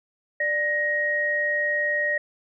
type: tone pair together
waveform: sine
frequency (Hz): 592 / 1879.5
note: D5 / A#6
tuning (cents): +14 / +14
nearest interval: octave + minor sixth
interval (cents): 2000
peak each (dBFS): -28 / -22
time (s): 0.4-2.18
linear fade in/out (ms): 5
effects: none